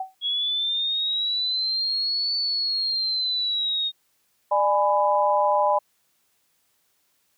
sine tone with exponential decay, 759 Hz, F#5, 44 cents sharp, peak -23 dBFS, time 0-0.15 s, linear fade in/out 5 ms, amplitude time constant 31 ms
sine linear two-way sweep, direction up then down, 3322 to 4492 to 3699 Hz, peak -22 dBFS, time 0.21-3.92 s, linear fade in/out 50 ms, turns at 2.36 s
sine chord, G# diminished, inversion second, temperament just, 598 / 830.6 / 996.7 Hz, D5 / G#5 / B5, +31 / 0 / +16 cents, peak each -22 dBFS, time 4.51-5.79 s, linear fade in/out 10 ms
effects white hiss -68 dBFS RMS until 7.37 s + high-pass 60 Hz 12 dB/octave

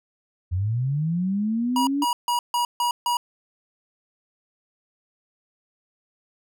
sine linear sweep, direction up, 84.7 to 293.7 Hz, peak -21 dBFS, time 0.51-2.05 s, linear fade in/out 20 ms
square tone bursts, 962 Hz, B5, 46 cents flat, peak -21 dBFS, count 6, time 1.76-3.17 s, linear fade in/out 2 ms, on 110 ms, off 150 ms
effects none

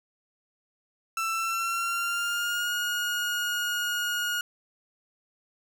30% pulse tone with pitch glide, 1333 to 1437 Hz, E6 to F6, +19 to +49 cents, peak -24 dBFS, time 1.17-4.41 s, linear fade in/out 2 ms, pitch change +130 cents, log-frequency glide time 1.33-2.72 s, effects none

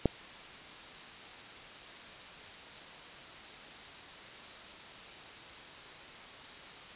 click, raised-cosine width 2 ms, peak -11 dBFS, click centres 0.057 s, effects white hiss -48 dBFS RMS until 6.95 s + resampled to 8000 Hz

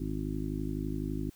harmonic tone, 51.91 Hz, G#1, in tune, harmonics 1 / 2 / 3 / 4 / 5 / 6 / 7, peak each -37 / -42 / -38 / -47 / -37 / -39 / -43 dBFS, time 0-1.3 s, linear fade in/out 5 ms, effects white hiss -62 dBFS RMS until 1.35 s

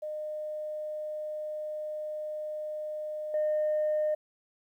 sine tone with level steps, 610 Hz, D#5, 34 cents flat, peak -33 / -24 dBFS, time 0.02-4.15 s, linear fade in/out 10 ms, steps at 3.34 s, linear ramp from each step 2 ms, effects tanh soft clip ceiling -22 dBFS + 11-bit

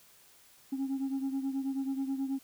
sine beating tone pair, 268.6 / 277.9 Hz, C4 / C#4, +46 / +4 cents, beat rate 9.3 Hz, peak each -30 / -35 dBFS, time 0.72-2.39 s, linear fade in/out 10 ms, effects tanh soft clip ceiling -28 dBFS + white hiss -60 dBFS RMS until 2.43 s

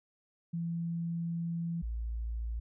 sine tone pair in turn, 168.4 / 56.87 Hz, E3 / A#1, +37 / -42 cents, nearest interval octave + perfect fifth, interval 1879 cents, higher first, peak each -32 / -33 dBFS, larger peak first, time 0.53-1.82 / 1.82-2.6 s, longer first, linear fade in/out 10 ms, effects none

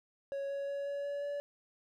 triangle tone with pitch steps, 554.4 / 558.3 / 562.1 / 566 / 570 / 574 Hz, C#5 / C#5 / C#5 / C#5 / C#5 / D5, 0 / +12 / +24 / +36 / +48 / -40 cents, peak -33 dBFS, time 0.32-1.4 s, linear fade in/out 0 ms, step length 180 ms, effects none

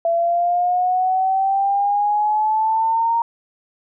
sine exponential sweep, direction up, 670 to 932.3 Hz, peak -15 dBFS, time 0.05-3.22 s, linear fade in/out 2 ms, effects none

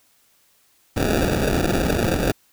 violet noise with sample-and-hold, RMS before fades -20 dBFS, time 0.96-2.32 s, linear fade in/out 10 ms, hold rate 1050 Hz, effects white hiss -60 dBFS RMS until 2.52 s

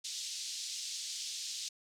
pink band-pass noise, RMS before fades -41 dBFS, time 0.04-1.69 s, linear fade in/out 10 ms, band 3700 to 7400 Hz, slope 24 dB/octave, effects none

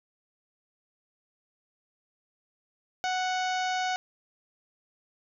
harmonic tone, 740 Hz, F#5, in tune, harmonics 1 / 2 / 3 / 4 / 5 / 6 / 7 / 8 / 9, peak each -28 / -34 / -38 / -40 / -42 / -44 / -45 / -46 / -47 dBFS, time 3.04-3.96 s, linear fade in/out 0 ms, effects none

